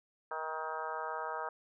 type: harmonic tone with a mistuned harmonic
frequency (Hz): 158.2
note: D#3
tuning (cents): +29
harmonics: 3 / 4 / 5 / 6 / 7 / 8 / 9 / 10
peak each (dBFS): -45 / -44 / -44 / -41 / -48 / -42 / -50 / -46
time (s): 0.31-1.49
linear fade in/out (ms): 2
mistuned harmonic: 7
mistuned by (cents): -20
effects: none